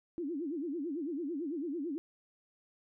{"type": "tone with vibrato", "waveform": "sine", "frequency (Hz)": 309.8, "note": "D#4", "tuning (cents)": -7, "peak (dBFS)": -34, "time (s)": [0.18, 1.98], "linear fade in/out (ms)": 0, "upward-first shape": "sine", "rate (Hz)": 9, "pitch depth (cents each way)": 240, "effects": []}